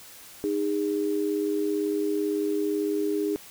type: tone pair together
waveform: sine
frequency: 309.4 / 407.3 Hz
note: D#4 / G#4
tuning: -10 / -34 cents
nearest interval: perfect fourth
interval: 476 cents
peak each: -27 / -26 dBFS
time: 0.44-3.36 s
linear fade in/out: 0 ms
effects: white hiss -47 dBFS RMS until 3.5 s